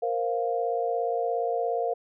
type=chord; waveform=sine; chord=Bb suspended second; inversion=none; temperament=equal; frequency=466.2 / 523.3 / 698.5 Hz; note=Bb4 / C5 / F5; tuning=0 / 0 / 0 cents; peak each=-28 / -32 / -28 dBFS; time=0.02-1.94 s; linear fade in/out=10 ms; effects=none